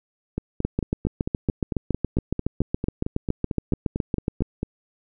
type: two click trains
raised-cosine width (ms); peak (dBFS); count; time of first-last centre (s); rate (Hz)
3; -12 / -9; 20 / 28; 0.38-4.631 / 0.65-4.421; 4.47 / 7.16
effects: none